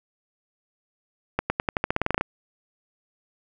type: accelerating click train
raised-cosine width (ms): 0.5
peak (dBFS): -7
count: 14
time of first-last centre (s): 1.39-2.21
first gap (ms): 110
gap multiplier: 0.9
effects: none